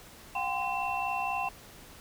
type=tone cluster; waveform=sine; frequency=724 / 788 / 1031 / 2698 Hz; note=F#5 / G5 / C6 / E7; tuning=-38 / +9 / -26 / +40 cents; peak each=-36 / -33 / -35 / -35 dBFS; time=0.35-1.49 s; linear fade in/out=5 ms; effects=pink hiss -51 dBFS RMS until 2 s